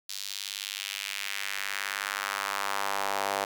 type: tone with high-pass filter sweep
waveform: sawtooth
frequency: 99.3 Hz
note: G2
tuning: 23 cents sharp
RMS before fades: -33 dBFS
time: 0.09-3.45 s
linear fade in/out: 5 ms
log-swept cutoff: 4400 to 680 Hz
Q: 1.7
effects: none